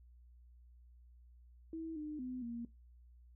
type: tone with pitch steps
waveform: sine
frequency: 324.3 / 302.6 / 253.4 / 235 Hz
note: E4 / D#4 / B3 / A#3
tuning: -28 / -48 / +45 / +14 cents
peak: -40 dBFS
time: 1.73-2.65 s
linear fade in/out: 2 ms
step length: 230 ms
effects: noise-tail reverb RT60 0.2 s tail -17 dB re dry + added 60 Hz sine -58 dBFS peak until 3.35 s